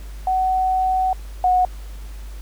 sine tone pair in turn, 750 / 732 Hz, F#5 / F#5, +23 / -19 cents, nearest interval unison, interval 42 cents, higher first, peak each -16 / -13 dBFS, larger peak second, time 0.27-1.13 / 1.44-1.65 s, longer first, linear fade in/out 2 ms, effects added 50 Hz sine -31 dBFS peak until 2.41 s + pink hiss -47 dBFS RMS until 2.41 s

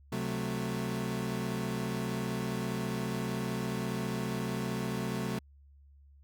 30% pulse chord, F# diminished, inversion second, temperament equal, 130.81 / 185 / 220 Hz, C3 / F#3 / A3, 0 / 0 / 0 cents, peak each -34 dBFS, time 0.12-5.39 s, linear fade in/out 5 ms, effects added 70 Hz sine -55 dBFS peak until 6.23 s

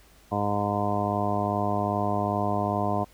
harmonic tone, 102.5 Hz, G#2, 22 cents flat, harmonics 1 / 2 / 3 / 4 / 5 / 6 / 7 / 8 / 9 / 10, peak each -31 / -31 / -34 / -35 / -39 / -32 / -29 / -42 / -34 / -33 dBFS, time 0.31-3.05 s, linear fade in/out 20 ms, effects added 50 Hz sine -57 dBFS peak until 3.13 s + pink hiss -57 dBFS RMS until 3.13 s

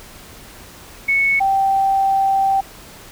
sine tone pair in turn, 2209 / 779.6 Hz, C#7 / G5, -7 / -10 cents, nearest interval octave + tritone, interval 1803 cents, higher first, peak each -13 dBFS, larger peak neither, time 1.08-1.4 / 1.4-2.61 s, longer second, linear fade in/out 10 ms, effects pink hiss -40 dBFS RMS until 3.11 s

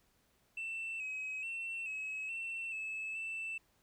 sine tone with pitch steps, 2674 / 2545 / 2698 / 2568 / 2693 / 2604 / 2657 Hz, E7 / D#7 / E7 / E7 / E7 / E7 / E7, +24 / +39 / +40 / -46 / +36 / -22 / +13 cents, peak -36 dBFS, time 0.57-3.58 s, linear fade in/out 5 ms, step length 430 ms, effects tanh soft clip ceiling -36 dBFS + pink hiss -73 dBFS RMS until 3.82 s

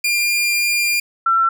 sawtooth / sine tone pair in turn, 2401 / 1347.5 Hz, D7 / E6, +38 / +38 cents, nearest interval minor seventh, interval 1000 cents, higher first, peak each -12 dBFS, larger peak neither, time 0.04-1 / 1.26-1.49 s, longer first, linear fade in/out 5 ms, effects none

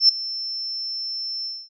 sine tone with ADSR envelope, 5340 Hz, E8, 22 cents sharp, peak -8 dBFS, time 0-1.69 s, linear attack 88 ms, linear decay 9 ms, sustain -18 dB, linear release 240 ms, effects none

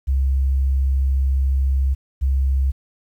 sine tone pair in turn, 67 / 67 Hz, C2 / C2, +42 / +42 cents, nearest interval unison, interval 0 cents, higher neither, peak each -15 dBFS, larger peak neither, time 0.07-1.95 / 2.21-2.72 s, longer first, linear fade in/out 20 ms, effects 9-bit

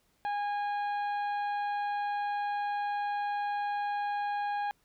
harmonic tone, 820 Hz, G#5, 22 cents flat, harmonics 1 / 2 / 3 / 4 / 5, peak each -30 / -40 / -49 / -54 / -56 dBFS, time 0.25-4.71 s, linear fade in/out 0 ms, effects pink hiss -71 dBFS RMS until 4.84 s

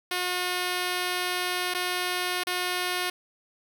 5% pulse tone with dropouts, 360 Hz, F#4, 47 cents flat, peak -15 dBFS, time 0.11-3.1 s, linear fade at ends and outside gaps 5 ms, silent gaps 1.739-1.746 / 2.436-2.469 s, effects none

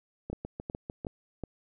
two click trains, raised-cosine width 2 ms, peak -23 / -22 dBFS, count 6 / 4, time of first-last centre 0.3-1.049 / 0.33-1.437 s, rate 6.68 / 2.71 Hz, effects none

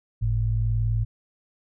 sine tone pair together, 49 / 110 Hz, G1 / A2, 0 / 0 cents, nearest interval octave + major second, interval 1400 cents, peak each -25 / -22 dBFS, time 0.21-1.05 s, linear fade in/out 20 ms, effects none

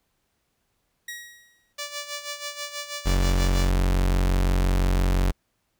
sawtooth tone with exponential decay, 1900 Hz, A#6, 33 cents sharp, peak -28 dBFS, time 1.08-1.73 s, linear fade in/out 5 ms, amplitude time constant 140 ms
5% pulse tone with tremolo, 582 Hz, D5, 16 cents flat, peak -18 dBFS, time 1.78-3.7 s, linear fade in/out 10 ms, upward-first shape sine, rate 6.2 Hz, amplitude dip 70%
40% pulse tone, 45.84 Hz, F#1, 15 cents flat, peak -18 dBFS, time 3.05-5.32 s, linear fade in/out 20 ms
effects pink hiss -73 dBFS RMS until 5.79 s

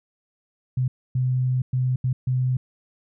sine tone bursts at uneven times, 127.7 Hz, C3, 42 cents flat, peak -19 dBFS, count 5, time 0.77-0.88 / 1.15-1.62 / 1.73-1.96 / 2.04-2.13 / 2.27-2.57 s, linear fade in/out 5 ms, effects none

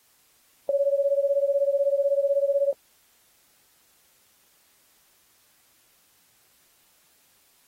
sine beating tone pair, 554.4 / 570.4 Hz, C#5 / C#5, 0 / +49 cents, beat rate 16 Hz, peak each -22 / -24 dBFS, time 0.69-2.73 s, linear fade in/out 2 ms, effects white hiss -62 dBFS RMS until 7.67 s + AAC 48 kbps

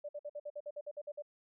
sine tone bursts, 587.3 Hz, D5, in tune, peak -39 dBFS, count 12, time 0.04-1.223 s, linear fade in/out 10 ms, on 50 ms, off 53 ms, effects none

